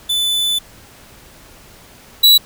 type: tone pair in turn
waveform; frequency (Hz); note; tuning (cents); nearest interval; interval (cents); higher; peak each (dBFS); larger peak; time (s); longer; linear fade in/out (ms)
45% pulse; 3499 / 3927; A7 / B7; -10 / -11; major second; 199; second; -15 / -6; second; 0.09-0.59 / 2.23-2.38; first; 10
effects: pink hiss -43 dBFS RMS until 2.45 s